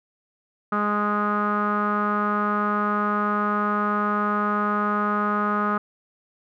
sawtooth tone with low-pass filter, 207.7 Hz, G#3, in tune, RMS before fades -23 dBFS, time 0.72-5.78 s, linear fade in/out 5 ms, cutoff 1300 Hz, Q 9.8, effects none

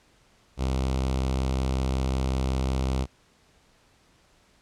sawtooth tone with notch filter, 65.41 Hz, C2, in tune, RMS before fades -26 dBFS, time 0.57-3.07 s, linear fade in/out 50 ms, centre 1700 Hz, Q 1.8, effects pink hiss -61 dBFS RMS until 4.61 s + low-pass 8000 Hz 12 dB/octave

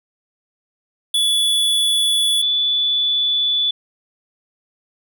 square / sine tone pair in turn, 3432 / 3464 Hz, A7 / A7, -44 / -28 cents, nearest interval unison, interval 16 cents, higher second, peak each -15 dBFS, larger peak neither, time 1.14-2.42 / 2.42-3.71 s, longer second, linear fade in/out 5 ms, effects none

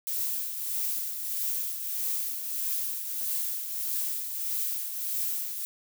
violet noise with tremolo, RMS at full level -29 dBFS, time 0.07-5.65 s, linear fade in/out 0 ms, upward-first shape triangle, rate 1.6 Hz, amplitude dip 55%, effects none

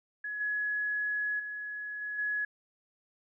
sine tone with level steps, 1687 Hz, G#6, 27 cents sharp, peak -34 / -29 / -36 / -34 / -29 dBFS, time 0.24-2.45 s, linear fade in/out 5 ms, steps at 0.4 / 1.39 / 2.01 / 2.18 s, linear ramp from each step 10 ms, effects none

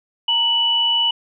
sine tone pair together, 924.8 / 2960 Hz, A#5 / F#7, -14 / 0 cents, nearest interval octave + minor sixth, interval 2014 cents, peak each -25 / -15 dBFS, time 0.28-1.11 s, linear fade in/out 5 ms, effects none

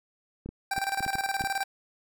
clicks, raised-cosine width 3 ms, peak -25 dBFS, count 8, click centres 0.46 / 0.49 / 0.78 / 1.006 / 1.064 / 1.154 / 1.409 / 1.44 s
25% pulse tone with tremolo, 784 Hz, G5, in tune, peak -22 dBFS, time 0.71-1.64 s, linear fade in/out 5 ms, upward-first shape square, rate 19 Hz, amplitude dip 70%
effects none

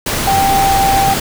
sine tone in noise, 784 Hz, G5, in tune, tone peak -10 dBFS, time 0.27-1.14 s, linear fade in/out 5 ms, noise pink, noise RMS -17 dBFS, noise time 0.06-1.2 s, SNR +4 dB, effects none

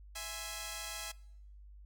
5% pulse chord, E augmented, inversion none, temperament equal, 659.3 / 830.6 / 1046.5 Hz, E5 / G#5 / B#5, 0 / 0 / 0 cents, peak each -33 / -32 / -36 dBFS, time 0.15-1.12 s, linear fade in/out 10 ms, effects noise-tail reverb RT60 0.8 s tail -23 dB re dry + added 50 Hz sine -51 dBFS peak until 1.85 s

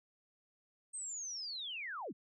sine linear sweep, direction down, 8500 to 120 Hz, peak -40 dBFS, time 0.93-2.13 s, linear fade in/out 20 ms, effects none

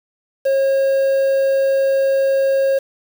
triangle tone with quantisation, 542 Hz, C#5, 39 cents flat, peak -11 dBFS, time 0.45-2.79 s, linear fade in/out 10 ms, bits 6, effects none

